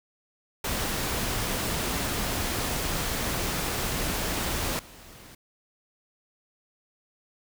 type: noise with level steps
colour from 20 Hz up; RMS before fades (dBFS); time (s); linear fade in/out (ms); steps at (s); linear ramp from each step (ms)
pink; -29 / -48; 0.64-5.35; 5; 4.79; 2
effects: none